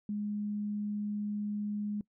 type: tone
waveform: sine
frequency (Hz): 207.7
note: G#3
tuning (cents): 0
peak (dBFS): -32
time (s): 0.09-2.01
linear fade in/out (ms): 2
effects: noise-tail reverb RT60 0.1 s tail -22 dB re dry